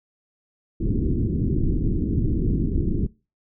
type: low-pass noise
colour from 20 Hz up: pink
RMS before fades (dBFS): -22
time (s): 0.8-3.07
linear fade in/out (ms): 10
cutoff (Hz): 370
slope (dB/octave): 48
effects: noise-tail reverb RT60 0.3 s tail -22 dB re dry